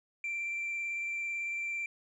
sine tone with vibrato, 2353 Hz, D7, 3 cents sharp, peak -31 dBFS, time 0.24-1.86 s, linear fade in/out 2 ms, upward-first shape sine, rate 18 Hz, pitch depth 10 cents each way, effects tanh soft clip ceiling -31 dBFS

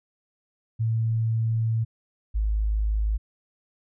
sine tone pair in turn, 112.8 / 52.91 Hz, A2 / G#1, +44 / +33 cents, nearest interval octave + minor second, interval 1311 cents, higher first, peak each -21 dBFS, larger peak neither, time 0.79-1.85 / 2.34-3.18 s, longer first, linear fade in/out 20 ms, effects none

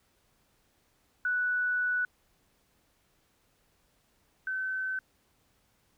sine tone pair in turn, 1480 / 1527.8 Hz, F#6 / G6, 0 / -45 cents, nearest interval minor second, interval 55 cents, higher second, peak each -26 / -30 dBFS, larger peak first, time 1.25-2.05 / 4.47-4.99 s, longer first, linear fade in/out 2 ms, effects pink hiss -70 dBFS RMS until 5.97 s

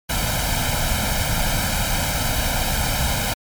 pink noise with comb filter, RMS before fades -21 dBFS, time 0.09-3.34 s, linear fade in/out 10 ms, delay 1.3 ms, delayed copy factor +0.8, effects MP3 96 kbps

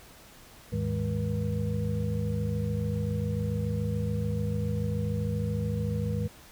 sine tone cluster, 77.7 / 104.8 / 158.4 / 205.2 / 480.3 Hz, D#2 / G#2 / D#3 / G#3 / B4, -2 / +16 / +31 / -21 / -48 cents, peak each -36 / -30 / -33 / -34 / -37 dBFS, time 0.72-6.28 s, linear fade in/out 10 ms, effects pink hiss -52 dBFS RMS until 6.51 s

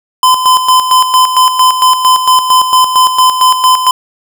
square tone with tremolo, 1021 Hz, C6, 43 cents flat, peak -4 dBFS, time 0.23-3.91 s, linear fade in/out 2 ms, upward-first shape square, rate 4.4 Hz, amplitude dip 60%, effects none

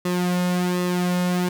sawtooth tone with flanger, 179 Hz, F3, 43 cents sharp, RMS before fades -22 dBFS, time 0.05-1.49 s, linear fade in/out 5 ms, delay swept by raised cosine 1.3 to 2.6 ms, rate 1.3 Hz, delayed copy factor -0.65, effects none

